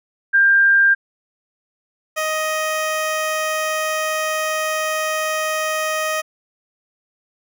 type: tone pair in turn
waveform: sine / 15% pulse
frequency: 1594 / 625.1 Hz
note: G6 / D#5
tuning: +28 / +8 cents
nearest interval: octave + major third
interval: 1620 cents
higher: first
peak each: -10 / -13 dBFS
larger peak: first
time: 0.33-0.95 / 2.16-6.22 s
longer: second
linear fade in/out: 20 ms
effects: none